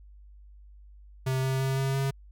square tone with pitch steps, 131.3 / 132.52 / 133.75 / 134.99 / 136.24 Hz, C3 / C3 / C3 / C#3 / C#3, +6 / +22 / +38 / -46 / -30 cents, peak -26 dBFS, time 1.26-2.11 s, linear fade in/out 10 ms, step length 170 ms, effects added 50 Hz sine -48 dBFS peak until 2.31 s

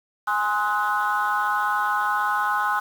sine chord, Ab dominant seventh, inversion none, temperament equal with one note detuned, 830.6 / 1046.5 / 1269.2 / 1480 Hz, Ab5 / C6 / Eb6 / Gb6, 0 / 0 / +34 / 0 cents, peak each -25 dBFS, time 0.27-2.8 s, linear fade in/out 10 ms, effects tanh soft clip ceiling -13 dBFS + 7-bit

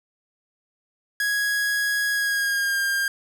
45% pulse tone with pitch glide, 1661.2 to 1605.5 Hz, G#6 to G6, 0 to +41 cents, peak -21 dBFS, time 1.2-3.08 s, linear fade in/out 2 ms, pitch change -59 cents, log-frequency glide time 2.11-2.79 s, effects none

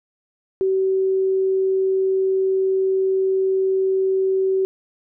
sine tone, 381.5 Hz, G4, 47 cents flat, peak -16 dBFS, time 0.61-4.65 s, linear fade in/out 0 ms, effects none

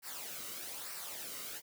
white noise with flanger, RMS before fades -44 dBFS, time 0.02-1.62 s, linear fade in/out 50 ms, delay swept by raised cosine 0.29 to 1.2 ms, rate 1.1 Hz, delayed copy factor -0.6, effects none

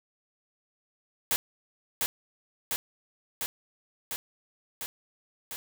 white noise with echo, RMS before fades -26 dBFS, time 1.31-1.36 s, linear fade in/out 0 ms, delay 700 ms, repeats 6, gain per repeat -2 dB, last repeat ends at 5.56 s, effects none

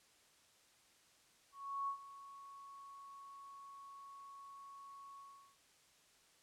sine tone with ADSR envelope, 1108.7 Hz, C#6, in tune, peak -36 dBFS, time 1.52-5.57 s, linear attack 360 ms, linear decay 89 ms, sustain -16 dB, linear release 390 ms, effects white hiss -69 dBFS RMS until 6.42 s + low-pass 9000 Hz 12 dB/octave

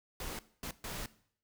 pink noise bursts at uneven times, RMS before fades -41 dBFS, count 3, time 0.2-0.39 / 0.63-0.71 / 0.84-1.06 s, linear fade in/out 2 ms, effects noise-tail reverb RT60 0.6 s tail -18 dB re dry

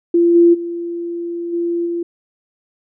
sine tone with level steps, 342.4 Hz, F4, 34 cents flat, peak -9 / -6 / -21 / -16 / -18 dBFS, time 0.14-2.03 s, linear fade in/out 5 ms, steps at 0.34 / 0.53 / 1.52 / 1.85 s, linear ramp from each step 20 ms, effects none

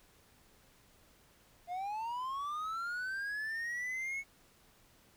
triangle linear sweep, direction up, 688 to 2217 Hz, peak -34 dBFS, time 1.67-4.24 s, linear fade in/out 50 ms, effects pink hiss -65 dBFS RMS until 5.16 s

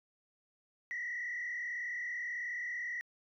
sine tone with frequency modulation, 1939 Hz, B6, 32 cents flat, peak -35 dBFS, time 0.91-3.01 s, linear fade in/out 0 ms, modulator 38.4 Hz, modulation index 1.8, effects tanh soft clip ceiling -32 dBFS

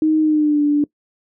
sine tone with pitch glide, 312 to 292.8 Hz, D#4 to D4, +5 to -5 cents, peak -12 dBFS, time 0.02-0.84 s, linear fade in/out 2 ms, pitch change -110 cents, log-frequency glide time 0.2-0.62 s, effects noise-tail reverb RT60 0.1 s tail -22 dB re dry

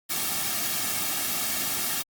white noise with comb filter, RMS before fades -28 dBFS, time 0.09-2.03 s, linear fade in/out 20 ms, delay 2 ms, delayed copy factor -0.65, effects Opus 48 kbps

